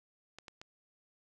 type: clicks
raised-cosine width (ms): 0.2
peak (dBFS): -30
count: 3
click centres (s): 0.386 / 0.482 / 0.615
effects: none